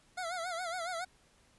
25% pulse tone with vibrato, 698.5 Hz, F5, in tune, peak -32 dBFS, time 0.17-1.05 s, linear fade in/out 10 ms, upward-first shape sine, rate 7.2 Hz, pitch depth 110 cents each way, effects pink hiss -66 dBFS RMS until 1.58 s + resampled to 24000 Hz

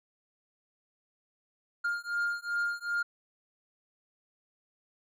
triangle beating tone pair, 1407 / 1409.6 Hz, F6 / F6, +12 / +16 cents, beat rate 2.6 Hz, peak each -31 / -31 dBFS, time 1.84-3.03 s, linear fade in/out 10 ms, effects none

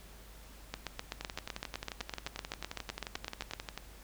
two click trains, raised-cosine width 0.2 ms, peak -19 / -21 dBFS, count 23 / 30, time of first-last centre 0.74-3.535 / 1.21-3.776 s, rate 7.87 / 11.3 Hz, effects added 50 Hz sine -52 dBFS peak until 4.03 s + pink hiss -56 dBFS RMS until 4.03 s

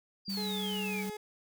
sine exponential sweep, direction down, 4869 to 2196 Hz, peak -36 dBFS, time 0.25-1.05 s, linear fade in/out 50 ms
sine tone with pitch glide, 196 to 193.75 Hz, G3 to G3, 0 to -20 cents, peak -35 dBFS, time 0.28-1.1 s, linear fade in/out 2 ms, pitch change -20 cents, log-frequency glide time 0.39-0.51 s
white noise, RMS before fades -47 dBFS, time 0.29-1.1 s, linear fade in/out 10 ms
30% pulse tone, 423.2 Hz, G#4, 33 cents sharp, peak -36 dBFS, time 0.37-1.17 s, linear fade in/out 5 ms
effects none

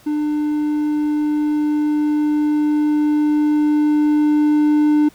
triangle tone with level ramp, 299.5 Hz, D4, 34 cents sharp, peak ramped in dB -15 to -9 dBFS, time 0.06-5.09 s, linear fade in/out 10 ms, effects pink hiss -49 dBFS RMS until 5.14 s

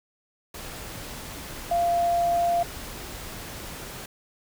sine tone in noise, 691 Hz, F5, 19 cents flat, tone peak -20 dBFS, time 1.71-2.63 s, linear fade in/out 5 ms, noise pink, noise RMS -38 dBFS, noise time 0.54-4.06 s, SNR +15 dB, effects none

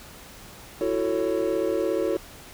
triangle chord, F# minor seventh, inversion third, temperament just, 333 / 370 / 444 / 555 Hz, E4 / F#4 / A4 / C#5, +18 / 0 / +16 / +2 cents, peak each -26 dBFS, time 0.81-2.17 s, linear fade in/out 2 ms, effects pink hiss -45 dBFS RMS until 2.53 s

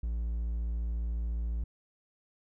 triangle tone, 57.2 Hz, A#1, 32 cents flat, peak -28 dBFS, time 0.03-1.64 s, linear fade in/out 5 ms, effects none

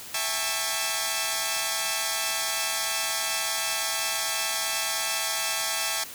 5% pulse chord, A dominant seventh, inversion second, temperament equal with one note detuned, 659.3 / 804.2 / 880 / 1108.7 Hz, E5 / G5 / A5 / C#6, 0 / +44 / 0 / 0 cents, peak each -20 dBFS, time 0.14-6.04 s, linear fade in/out 5 ms, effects white hiss -41 dBFS RMS until 6.14 s

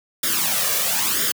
white noise with flanger, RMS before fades -21 dBFS, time 0.23-1.32 s, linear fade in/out 5 ms, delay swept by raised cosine 0.57 to 1.77 ms, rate 1 Hz, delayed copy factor +0.7, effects high-pass 150 Hz 12 dB/octave

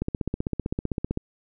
click train, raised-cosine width 3 ms, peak -13 dBFS, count 19, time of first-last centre 0.02-1.174 s, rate 15.6 Hz, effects none

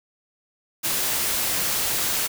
white noise, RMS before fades -24 dBFS, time 0.83-2.28 s, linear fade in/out 20 ms, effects none

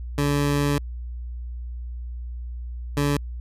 20% pulse tone bursts at uneven times, 143.8 Hz, D3, 36 cents flat, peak -15 dBFS, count 2, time 0.18-0.78 / 2.97-3.17 s, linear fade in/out 2 ms, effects added 60 Hz sine -30 dBFS peak until 3.4 s + resampled to 32000 Hz

